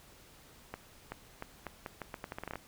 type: accelerating click train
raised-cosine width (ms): 0.5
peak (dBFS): -24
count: 15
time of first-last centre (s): 0.74-2.556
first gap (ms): 380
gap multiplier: 0.8
effects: pink hiss -58 dBFS RMS until 2.67 s